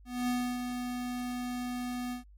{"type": "tone with ADSR envelope", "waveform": "square", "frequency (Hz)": 246.8, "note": "B3", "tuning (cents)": -1, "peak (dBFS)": -28, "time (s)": [0.05, 2.24], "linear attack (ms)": 230, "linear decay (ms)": 300, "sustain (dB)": -6, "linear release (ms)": 120, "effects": ["added 50 Hz sine -52 dBFS peak until 2.37 s", "MP3 64 kbps"]}